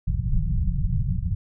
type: low-pass noise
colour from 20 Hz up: pink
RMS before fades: -23 dBFS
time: 0.07-1.35 s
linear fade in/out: 5 ms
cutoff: 180 Hz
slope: 96 dB/octave
effects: none